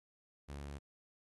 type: tone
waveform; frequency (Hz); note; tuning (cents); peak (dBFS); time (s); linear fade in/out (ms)
sawtooth; 71; C#2; +42; -40; 0.48-0.79; 20
effects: AAC 32 kbps